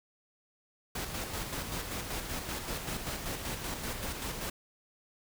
pink noise with tremolo, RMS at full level -36 dBFS, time 0.95-4.5 s, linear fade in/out 5 ms, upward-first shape square, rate 5.2 Hz, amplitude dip 40%, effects none

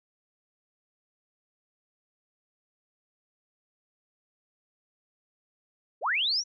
sine linear sweep, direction up, 360.1 to 6000 Hz, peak -24 dBFS, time 6.01-6.44 s, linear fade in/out 50 ms, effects none

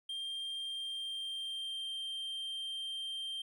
triangle tone with pitch glide, 3187 to 3160 Hz, G7 to G7, +28 to +13 cents, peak -36 dBFS, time 0.09-3.42 s, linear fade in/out 5 ms, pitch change -15 cents, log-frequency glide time 0.56-2 s, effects none

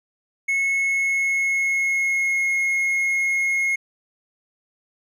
triangle tone with pitch glide, 2188 to 2159 Hz, C#7 to C#7, -23 to -46 cents, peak -17 dBFS, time 0.48-3.76 s, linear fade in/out 10 ms, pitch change -23 cents, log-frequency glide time 0.72-2.47 s, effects none

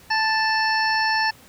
harmonic tone with a mistuned harmonic, 880 Hz, A5, in tune, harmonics 1 / 2 / 3 / 5 / 6, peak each -22 / -22 / -30 / -30 / -28 dBFS, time 0.1-1.31 s, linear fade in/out 10 ms, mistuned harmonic 6, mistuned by +26 cents, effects pink hiss -49 dBFS RMS until 1.48 s + high-pass 60 Hz 12 dB/octave

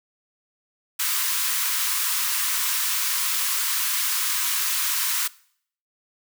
white high-pass noise, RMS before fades -24 dBFS, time 0.99-5.28 s, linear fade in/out 10 ms, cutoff 940 Hz, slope 96 dB/octave, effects noise-tail reverb RT60 0.6 s tail -21 dB re dry

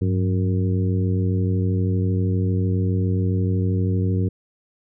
harmonic tone with a mistuned harmonic, 92.5 Hz, F#2, in tune, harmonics 1 / 2 / 3 / 4 / 5, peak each -19 / -25 / -29 / -31 / -33 dBFS, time 0.01-4.29 s, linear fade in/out 10 ms, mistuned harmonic 1, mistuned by +100 cents, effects none

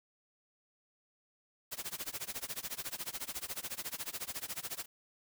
white noise with tremolo, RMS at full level -38 dBFS, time 1.71-4.86 s, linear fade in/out 20 ms, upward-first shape sine, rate 14 Hz, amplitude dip 95%, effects none

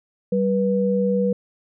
sine tone pair together, 193.4 / 487.3 Hz, G3 / B4, -23 / -23 cents, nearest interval octave + major third, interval 1600 cents, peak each -20 dBFS, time 0.32-1.33 s, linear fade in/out 5 ms, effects none

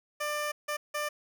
15% pulse tone bursts at uneven times, 595 Hz, D5, 22 cents sharp, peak -24 dBFS, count 3, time 0.2-0.52 / 0.68-0.77 / 0.94-1.09 s, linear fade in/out 10 ms, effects none

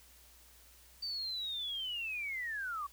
sine linear sweep, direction down, 4638 to 1107 Hz, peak -36 dBFS, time 1.02-2.87 s, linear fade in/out 10 ms, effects added 60 Hz sine -63 dBFS peak until 2.92 s + white hiss -61 dBFS RMS until 2.92 s

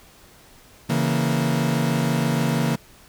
40% pulse chord, A# diminished, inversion first, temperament equal, 138.59 / 164.81 / 233.1 Hz, C#3 / E3 / A#3, 0 / 0 / 0 cents, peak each -23 dBFS, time 0.89-2.76 s, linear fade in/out 10 ms, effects pink hiss -50 dBFS RMS until 3.08 s

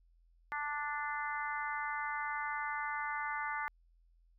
harmonic tone, 293.7 Hz, D4, in tune, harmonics 3 / 4 / 5 / 6 / 7, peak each -40 / -41 / -42 / -43 / -43 dBFS, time 0.52-3.68 s, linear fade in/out 0 ms, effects added 42 Hz sine -64 dBFS peak until 4.38 s

